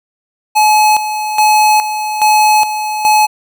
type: tone with tremolo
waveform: square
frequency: 853 Hz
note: G#5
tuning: 46 cents sharp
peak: -7 dBFS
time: 0.55-3.27 s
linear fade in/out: 20 ms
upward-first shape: square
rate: 1.2 Hz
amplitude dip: 65%
effects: none